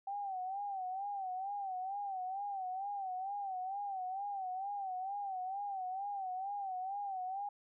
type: tone with vibrato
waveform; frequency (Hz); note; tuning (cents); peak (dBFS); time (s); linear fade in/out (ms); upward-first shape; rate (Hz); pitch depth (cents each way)
sine; 774; G5; -22; -37; 0.07-7.49; 5; sine; 2.2; 94
effects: none